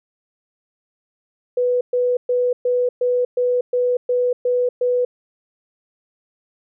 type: tone bursts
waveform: sine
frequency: 493.9 Hz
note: B4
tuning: in tune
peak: -15 dBFS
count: 10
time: 1.57-5.05 s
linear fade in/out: 5 ms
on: 240 ms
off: 120 ms
effects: none